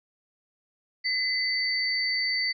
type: tone pair together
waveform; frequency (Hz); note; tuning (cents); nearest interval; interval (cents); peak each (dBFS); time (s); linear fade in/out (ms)
sine; 2029 / 4563; B6 / C#8; +46 / +49; octave + major second; 1403; -27; 1.04-2.53; 20
effects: none